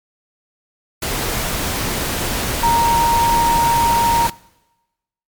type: tone in noise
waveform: sine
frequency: 932.3 Hz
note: A#5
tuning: in tune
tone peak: -12 dBFS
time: 2.63-4.27 s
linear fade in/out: 5 ms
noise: pink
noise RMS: -21 dBFS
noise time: 1.02-4.3 s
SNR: +6 dB
effects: noise-tail reverb RT60 1.0 s tail -22 dB re dry + MP3 96 kbps